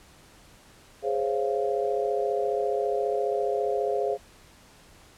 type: chord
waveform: sine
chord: Db major seventh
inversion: second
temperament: just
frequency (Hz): 415.8 / 519.7 / 554.4 / 693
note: Ab4 / C5 / Db5 / F5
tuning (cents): +2 / -12 / 0 / -14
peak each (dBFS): -27 / -30 / -32 / -30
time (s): 1.02-4.18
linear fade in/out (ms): 50
effects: pink hiss -54 dBFS RMS until 5.17 s + low-pass 11000 Hz 12 dB/octave